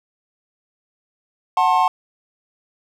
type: chord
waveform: triangle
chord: F# diminished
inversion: none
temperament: just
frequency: 740 / 888 / 1065.6 Hz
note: F#5 / A5 / C6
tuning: 0 / +16 / +31 cents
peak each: -16 dBFS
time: 1.57-1.88 s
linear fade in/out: 2 ms
effects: none

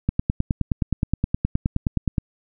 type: click train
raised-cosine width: 5 ms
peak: -7 dBFS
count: 21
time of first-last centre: 0.09-2.182 s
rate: 9.56 Hz
effects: none

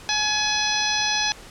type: harmonic tone with a mistuned harmonic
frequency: 846 Hz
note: G#5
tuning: 32 cents sharp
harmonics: 1 / 2 / 3 / 4 / 5 / 6 / 7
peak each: -28 / -28 / -28 / -28 / -28 / -28 / -28 dBFS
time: 0.09-1.32 s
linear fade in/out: 0 ms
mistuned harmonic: 5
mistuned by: -48 cents
effects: pink hiss -43 dBFS RMS until 1.5 s + low-pass 9000 Hz 12 dB/octave

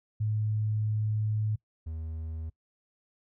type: tone pair in turn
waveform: sine / triangle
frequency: 107.4 / 80.13 Hz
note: A2 / E2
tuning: -41 / -49 cents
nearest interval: perfect fourth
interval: 508 cents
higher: first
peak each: -26 / -32 dBFS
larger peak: first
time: 0.2-1.56 / 1.86-2.5 s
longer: first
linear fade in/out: 10 ms
effects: noise-tail reverb RT60 0.1 s tail -23 dB re dry

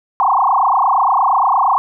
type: tone with frequency modulation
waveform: sine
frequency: 937 Hz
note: A#5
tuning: 9 cents sharp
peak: -10 dBFS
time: 0.2-1.78 s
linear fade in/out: 0 ms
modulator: 28.6 Hz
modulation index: 6.5
effects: none

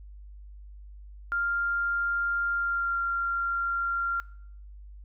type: tone with pitch glide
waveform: sine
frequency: 1396.9 to 1383.3 Hz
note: F6 to F6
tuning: 0 to -17 cents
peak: -25 dBFS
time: 1.32-4.2 s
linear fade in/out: 0 ms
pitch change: -17 cents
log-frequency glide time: 2.53-2.97 s
effects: noise-tail reverb RT60 0.6 s tail -23 dB re dry + added 50 Hz sine -43 dBFS peak until 5.04 s

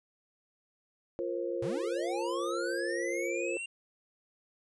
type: chord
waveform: sine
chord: F suspended fourth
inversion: none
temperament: equal with one note detuned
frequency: 349.2 / 466.2 / 533 Hz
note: F4 / Bb4 / C5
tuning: 0 / 0 / +32 cents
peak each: -35 / -37 / -36 dBFS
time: 1.19-3.57 s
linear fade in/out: 0 ms
type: linear sweep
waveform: square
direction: up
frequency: 99.5 to 2794 Hz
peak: -37 dBFS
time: 1.62-3.66 s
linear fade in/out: 5 ms
effects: resampled to 24000 Hz

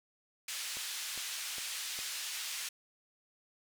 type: band-pass noise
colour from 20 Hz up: pink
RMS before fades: -40 dBFS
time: 0.48-2.69 s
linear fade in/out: 5 ms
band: 2500 to 11000 Hz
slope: 12 dB/octave
type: click train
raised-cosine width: 1 ms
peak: -35 dBFS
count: 4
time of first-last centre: 0.77-1.99 s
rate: 2.46 Hz
effects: none

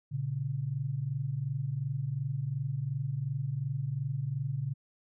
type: tone pair together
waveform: sine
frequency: 118 / 140.77 Hz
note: A#2 / C#3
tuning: +22 / +27 cents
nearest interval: minor third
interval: 305 cents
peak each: -35 / -32 dBFS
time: 0.11-4.74 s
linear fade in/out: 20 ms
effects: none

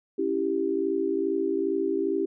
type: chord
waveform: sine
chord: C# diminished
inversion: none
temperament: equal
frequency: 277.2 / 329.6 / 392 Hz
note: C#4 / E4 / G4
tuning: 0 / 0 / 0 cents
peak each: -31 / -28 / -26 dBFS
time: 0.18-2.26 s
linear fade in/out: 10 ms
effects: none

